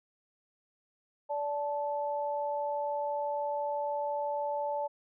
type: tone pair together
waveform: sine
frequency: 580 / 874 Hz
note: D5 / A5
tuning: -22 / -12 cents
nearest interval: perfect fifth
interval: 710 cents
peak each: -33 / -33 dBFS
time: 1.29-4.88 s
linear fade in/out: 20 ms
effects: none